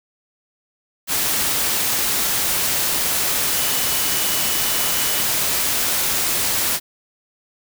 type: tone in noise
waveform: sine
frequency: 2960 Hz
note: F#7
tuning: in tune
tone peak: -31 dBFS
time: 3.52-5.25 s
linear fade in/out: 50 ms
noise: white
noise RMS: -20 dBFS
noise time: 1.07-6.8 s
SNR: -14 dB
effects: none